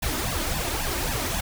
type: noise with flanger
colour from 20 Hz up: pink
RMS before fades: -27 dBFS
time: 0.02-1.41 s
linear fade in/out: 10 ms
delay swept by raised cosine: 1.1 to 3.3 ms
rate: 3.7 Hz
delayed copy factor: +0.95
effects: none